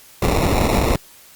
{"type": "noise with sample-and-hold", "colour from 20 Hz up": "pink", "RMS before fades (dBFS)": -17, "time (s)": [0.22, 0.96], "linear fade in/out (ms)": 5, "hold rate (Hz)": 1575, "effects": ["white hiss -46 dBFS RMS until 1.35 s", "Opus 48 kbps"]}